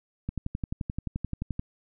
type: click train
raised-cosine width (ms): 5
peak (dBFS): -18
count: 16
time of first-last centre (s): 0.29-1.594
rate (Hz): 11.5
effects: none